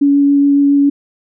sine tone with vibrato, 282.7 Hz, C#4, 34 cents sharp, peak -7 dBFS, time 0.01-0.9 s, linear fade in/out 10 ms, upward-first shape triangle, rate 7.2 Hz, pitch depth 9 cents each way, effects none

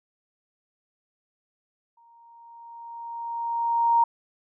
sine tone with exponential growth, 932.3 Hz, A#5, in tune, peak -15 dBFS, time 1.97-4.04 s, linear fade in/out 5 ms, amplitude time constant 450 ms, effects none

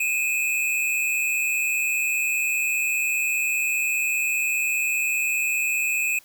square tone pair together, 2465 / 2605 Hz, D#7 / E7, -17 / -21 cents, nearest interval minor second, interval 96 cents, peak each -25 dBFS, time 0-6.19 s, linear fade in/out 5 ms, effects white hiss -54 dBFS RMS until 6.24 s

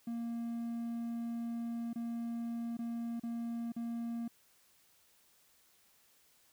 triangle tone with dropouts, 233.1 Hz, A#3, in tune, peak -34 dBFS, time 0.07-4.28 s, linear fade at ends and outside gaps 5 ms, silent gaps 1.932-1.957 / 2.77-2.789 / 3.198-3.234 / 3.721-3.763 s, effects white hiss -68 dBFS RMS until 6.52 s

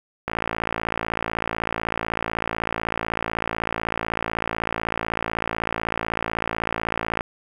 click train, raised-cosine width 0.5 ms, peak -9 dBFS, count 389, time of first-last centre 0.28-7.209 s, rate 56 Hz, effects 7-bit

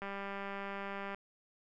click train, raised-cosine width 0.5 ms, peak -27 dBFS, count 224, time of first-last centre 0.02-1.146 s, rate 198 Hz, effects none

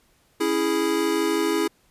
square chord, C# minor, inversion none, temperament equal, 277.2 / 329.6 / 415.3 Hz, C#4 / E4 / G#4, 0 / 0 / 0 cents, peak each -30 / -24 / -25 dBFS, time 0.4-1.68 s, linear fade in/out 10 ms, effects pink hiss -62 dBFS RMS until 1.9 s + resampled to 32000 Hz

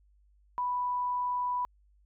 sine tone, 987.8 Hz, B5, in tune, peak -28 dBFS, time 0.58-1.65 s, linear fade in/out 0 ms, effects added 50 Hz sine -61 dBFS peak until 2.05 s

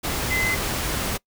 sine tone in noise, 2045 Hz, C7, 40 cents flat, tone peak -21 dBFS, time 0.3-0.56 s, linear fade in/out 20 ms, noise pink, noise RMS -26 dBFS, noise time 0.03-1.18 s, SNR +2 dB, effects noise-tail reverb RT60 0.1 s tail -24 dB re dry

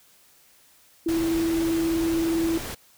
sine tone with vibrato, 329.6 Hz, E4, in tune, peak -21 dBFS, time 1.06-2.58 s, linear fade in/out 5 ms, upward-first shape sine, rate 20 Hz, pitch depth 28 cents each way
pink noise, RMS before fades -34 dBFS, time 1.08-2.75 s, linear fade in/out 10 ms
effects white hiss -57 dBFS RMS until 2.97 s

